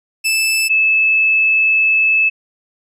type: tone pair in turn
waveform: sawtooth / sine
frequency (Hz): 2632 / 2611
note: E7 / E7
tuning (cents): -3 / -17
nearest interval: unison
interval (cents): 14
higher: first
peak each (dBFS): -10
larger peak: neither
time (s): 0.24-0.69 / 0.69-2.3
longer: second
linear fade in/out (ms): 20
effects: resampled to 32000 Hz